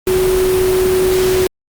sine tone in noise, 371.9 Hz, F#4, 9 cents sharp, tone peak -11 dBFS, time 0.07-1.47 s, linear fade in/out 2 ms, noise pink, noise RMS -21 dBFS, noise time 0.07-1.47 s, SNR +7 dB, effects Opus 32 kbps

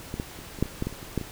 clicks, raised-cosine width 3 ms, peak -18 / -16 / -27 / -25 / -9 / -27 / -14 / -16 / -28 / -28 / -12 / -21 dBFS, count 12, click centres 0.141 / 0.199 / 0.39 / 0.588 / 0.626 / 0.657 / 0.824 / 0.87 / 0.926 / 1.029 / 1.177 / 1.213 s, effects pink hiss -43 dBFS RMS until 1.31 s

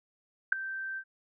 sine tone with ADSR envelope, 1560 Hz, G6, 9 cents flat, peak -15 dBFS, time 0.52-1.04 s, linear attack 6 ms, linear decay 3 ms, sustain -19 dB, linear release 66 ms, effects none

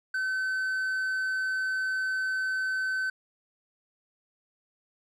triangle tone, 1527 Hz, G6, 46 cents flat, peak -25 dBFS, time 0.14-3.1 s, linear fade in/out 5 ms, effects resampled to 32000 Hz

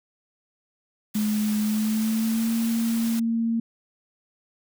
white noise, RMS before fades -36 dBFS, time 1.14-3.2 s, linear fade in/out 10 ms
sine tone with pitch glide, 212.4 to 229 Hz, G#3 to A#3, +39 to -31 cents, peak -21 dBFS, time 1.15-3.6 s, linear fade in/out 5 ms, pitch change +130 cents, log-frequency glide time 1.62-2.55 s
effects none

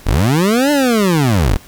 25% pulse linear two-way sweep, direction up then down, 32.7 to 298.9 to 32.7 Hz, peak -7 dBFS, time 0.06-1.57 s, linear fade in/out 10 ms, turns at 0.71 s, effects pink hiss -41 dBFS RMS until 1.67 s

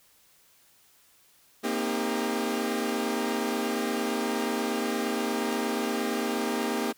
sawtooth chord, C minor seventh, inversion third, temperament equal with one note detuned, 233.1 / 261.6 / 311.1 / 400.9 Hz, Bb3 / C4 / Eb4 / G4, 0 / 0 / 0 / +39 cents, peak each -27 / -30 / -30 / -28 dBFS, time 1.63-6.93 s, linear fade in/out 20 ms, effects white hiss -61 dBFS RMS until 6.97 s

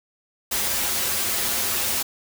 white noise with comb filter, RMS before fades -24 dBFS, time 0.51-2.03 s, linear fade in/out 10 ms, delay 6.6 ms, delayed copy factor -0.8, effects none

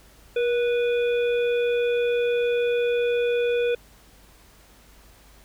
harmonic tone with a mistuned harmonic, 492.7 Hz, B4, 4 cents flat, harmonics 1 / 3 / 5 / 7, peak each -20 / -35 / -33 / -39 dBFS, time 0.36-3.75 s, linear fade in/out 5 ms, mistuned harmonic 1, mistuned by -47 cents, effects added 50 Hz sine -54 dBFS peak until 5.44 s + pink hiss -54 dBFS RMS until 5.44 s

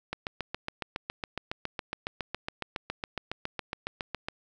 click train, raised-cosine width 0.3 ms, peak -16 dBFS, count 31, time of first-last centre 0.13-4.285 s, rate 7.22 Hz, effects none

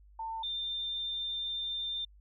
sine tone pair in turn, 897 / 3594 Hz, A5 / A7, +33 / +36 cents, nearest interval 2 octaves, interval 2403 cents, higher second, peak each -35 / -33 dBFS, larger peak second, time 0.19-0.43 / 0.43-2.05 s, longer second, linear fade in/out 5 ms, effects added 50 Hz sine -55 dBFS peak until 2.2 s

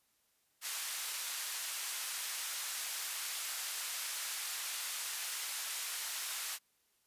white band-pass noise, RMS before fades -40 dBFS, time 0.61-6.59 s, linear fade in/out 50 ms, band 1100 to 12000 Hz, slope 12 dB/octave, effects white hiss -75 dBFS RMS until 7.06 s + resampled to 32000 Hz

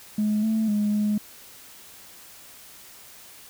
sine tone with pitch steps, 211.5 / 220.3 / 208.3 / 209.6 Hz, G#3 / A3 / G#3 / G#3, +32 / +2 / +5 / +16 cents, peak -19 dBFS, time 0.18-1.18 s, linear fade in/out 5 ms, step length 250 ms, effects tanh soft clip ceiling -17 dBFS + white hiss -47 dBFS RMS until 3.49 s

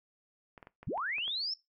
clicks, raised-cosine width 0.5 ms, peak -34 dBFS, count 7, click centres 0.578 / 0.628 / 0.671 / 0.83 / 0.977 / 1.183 / 1.279 s
sine linear sweep, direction up, 55.7 to 5410 Hz, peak -32 dBFS, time 0.87-1.54 s, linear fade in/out 5 ms
effects noise-tail reverb RT60 0.2 s tail -20 dB re dry

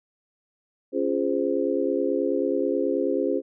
sine chord, Db major seventh, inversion none, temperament just, 277.2 / 346.5 / 415.8 / 519.7 Hz, Db4 / F4 / Ab4 / C5, 0 / -14 / +2 / -12 cents, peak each -27 dBFS, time 0.92-3.42 s, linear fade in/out 50 ms, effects none

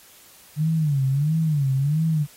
sine tone with vibrato, 146.83 Hz, D3, in tune, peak -18 dBFS, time 0.56-2.27 s, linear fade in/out 50 ms, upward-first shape sine, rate 1.5 Hz, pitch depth 170 cents each way, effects white hiss -50 dBFS RMS until 2.36 s + AAC 48 kbps

